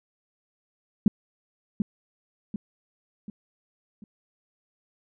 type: tone with echo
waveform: sine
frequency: 207.7 Hz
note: G#3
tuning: in tune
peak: -13 dBFS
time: 1.06-1.08 s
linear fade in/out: 2 ms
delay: 740 ms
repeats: 4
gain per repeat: -7 dB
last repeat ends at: 4.04 s
effects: none